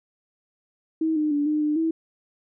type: tone with pitch steps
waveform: sine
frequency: 319.6 / 304 / 290.4 / 303.3 / 299.9 / 324.3 Hz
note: D#4 / D#4 / D4 / D#4 / D4 / E4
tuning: +47 / -40 / -19 / -44 / +36 / -28 cents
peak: -20 dBFS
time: 1.01-1.91 s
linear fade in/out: 5 ms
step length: 150 ms
effects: none